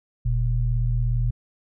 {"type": "tone pair together", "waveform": "sine", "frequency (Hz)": [42.18, 119.3], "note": ["E1", "A#2"], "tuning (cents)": [41, 41], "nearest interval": "octave + tritone", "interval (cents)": 1800, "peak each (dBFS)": -22, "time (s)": [0.25, 1.31], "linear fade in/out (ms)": 10, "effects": []}